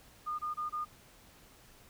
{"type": "tone bursts", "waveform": "sine", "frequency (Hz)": 1219, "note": "D#6", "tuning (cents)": -36, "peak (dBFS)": -33, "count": 4, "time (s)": [0.26, 0.852], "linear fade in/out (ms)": 20, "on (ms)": 130, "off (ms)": 24, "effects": ["pink hiss -59 dBFS RMS until 1.89 s"]}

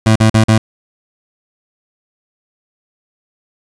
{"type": "tone bursts", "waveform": "25% pulse", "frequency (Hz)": 110, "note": "A2", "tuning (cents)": 0, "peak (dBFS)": -3, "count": 4, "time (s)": [0.06, 0.58], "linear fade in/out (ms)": 5, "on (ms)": 97, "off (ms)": 44, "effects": ["resampled to 22050 Hz", "7-bit"]}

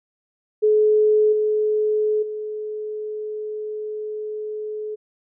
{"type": "tone with level steps", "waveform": "sine", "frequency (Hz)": 426.9, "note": "G#4", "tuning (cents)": 48, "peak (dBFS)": [-13, -17, -26], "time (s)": [0.62, 4.96], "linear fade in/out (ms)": 20, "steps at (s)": [1.32, 2.22], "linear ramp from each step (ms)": 10, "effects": []}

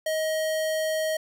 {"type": "tone", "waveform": "square", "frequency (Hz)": 630, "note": "D#5", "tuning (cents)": 21, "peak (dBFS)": -25, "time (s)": [0.06, 1.17], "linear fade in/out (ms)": 5, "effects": []}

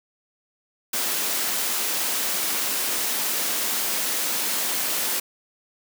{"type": "high-pass noise", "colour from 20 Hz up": "white", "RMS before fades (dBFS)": -25, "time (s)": [0.93, 5.2], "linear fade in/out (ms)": 5, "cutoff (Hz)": 190, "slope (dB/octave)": 24, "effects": []}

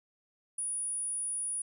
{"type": "tone", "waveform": "sine", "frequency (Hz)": 9720, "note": "D#9", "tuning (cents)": -42, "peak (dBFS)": -32, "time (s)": [0.58, 1.62], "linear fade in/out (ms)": 5, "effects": []}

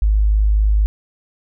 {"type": "tone", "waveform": "sine", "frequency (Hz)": 52.1, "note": "G#1", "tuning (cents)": 6, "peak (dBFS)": -11, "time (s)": [0.02, 0.86], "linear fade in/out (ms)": 0, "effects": []}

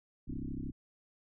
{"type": "tone with frequency modulation", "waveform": "sine", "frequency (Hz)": 138.59, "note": "C#3", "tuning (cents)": 0, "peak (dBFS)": -36, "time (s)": [0.27, 0.72], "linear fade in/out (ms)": 20, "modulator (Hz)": 32.9, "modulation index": 5, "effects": []}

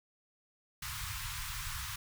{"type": "band-stop noise", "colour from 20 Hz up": "pink", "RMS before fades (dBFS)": -40, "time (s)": [0.82, 1.96], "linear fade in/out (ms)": 5, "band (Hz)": [140, 980], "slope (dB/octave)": 48, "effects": []}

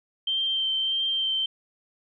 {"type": "tone with vibrato", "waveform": "sine", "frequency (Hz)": 3136, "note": "G7", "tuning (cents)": 0, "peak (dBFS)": -23, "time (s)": [0.27, 1.46], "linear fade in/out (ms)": 5, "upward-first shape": "sine", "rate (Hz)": 1.6, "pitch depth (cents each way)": 13, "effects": []}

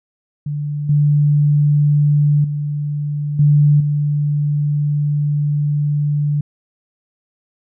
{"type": "tone with level steps", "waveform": "sine", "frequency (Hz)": 146.83, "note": "D3", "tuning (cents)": 0, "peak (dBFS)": [-19, -10, -18, -8, -14], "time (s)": [0.46, 6.41], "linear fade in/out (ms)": 5, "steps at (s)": [0.89, 2.44, 3.39, 3.8], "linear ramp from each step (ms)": 5, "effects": []}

